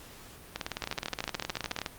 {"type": "two click trains", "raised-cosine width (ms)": 0.2, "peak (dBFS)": [-15, -14], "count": [25, 15], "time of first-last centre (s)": [[0.56, 1.817], [0.84, 1.862]], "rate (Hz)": [19.1, 13.7], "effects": ["pink hiss -50 dBFS RMS until 1.98 s", "Opus 48 kbps"]}